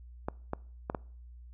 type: clicks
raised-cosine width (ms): 1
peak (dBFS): -18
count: 4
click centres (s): 0.285 / 0.534 / 0.899 / 0.948
effects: noise-tail reverb RT60 0.5 s tail -24 dB re dry + added 60 Hz sine -47 dBFS peak until 1.53 s